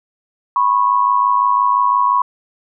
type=tone pair together; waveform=sine; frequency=987.8 / 1093.6 Hz; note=B5 / C#6; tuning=0 / -24 cents; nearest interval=major second; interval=176 cents; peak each=-14 dBFS; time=0.56-2.22 s; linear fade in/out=2 ms; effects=none